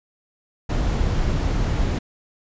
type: noise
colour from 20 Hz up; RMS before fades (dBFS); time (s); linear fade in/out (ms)
brown; -21; 0.69-1.99; 10
effects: resampled to 16000 Hz